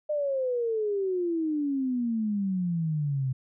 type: exponential sweep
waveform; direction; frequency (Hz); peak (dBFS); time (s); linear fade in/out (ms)
sine; down; 609 to 127.9; -25; 0.09-3.33; 10
effects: none